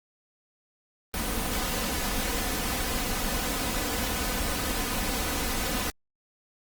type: noise with comb filter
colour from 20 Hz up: pink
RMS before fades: -29 dBFS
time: 1.14-5.9 s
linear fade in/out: 0 ms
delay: 4 ms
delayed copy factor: +0.55
effects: Opus 24 kbps